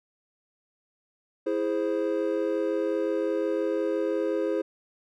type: chord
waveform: triangle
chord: E augmented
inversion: none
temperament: equal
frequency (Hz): 329.6 / 415.3 / 523.3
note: E4 / G#4 / B#4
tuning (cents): 0 / 0 / 0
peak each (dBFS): -27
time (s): 1.46-4.62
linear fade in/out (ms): 10
effects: none